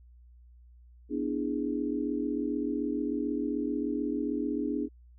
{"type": "chord", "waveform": "sine", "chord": "E dominant seventh", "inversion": "second", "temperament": "equal", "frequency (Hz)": [246.9, 293.7, 329.6, 415.3], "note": ["B3", "D4", "E4", "G#4"], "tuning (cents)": [0, 0, 0, 0], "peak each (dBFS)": [-34, -31, -37, -36], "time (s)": [1.09, 4.89], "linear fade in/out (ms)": 50, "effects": ["added 60 Hz sine -52 dBFS peak until 5.18 s"]}